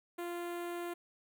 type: tone with notch filter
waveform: sawtooth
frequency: 347.1 Hz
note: F4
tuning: 11 cents flat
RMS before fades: -40 dBFS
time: 0.18-0.94 s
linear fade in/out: 10 ms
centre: 5200 Hz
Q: 0.8
effects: none